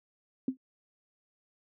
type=tone with exponential decay; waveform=sine; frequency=260.7 Hz; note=C4; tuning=6 cents flat; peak=-22 dBFS; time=0.48-0.57 s; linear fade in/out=2 ms; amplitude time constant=18 ms; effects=high-pass 150 Hz 12 dB/octave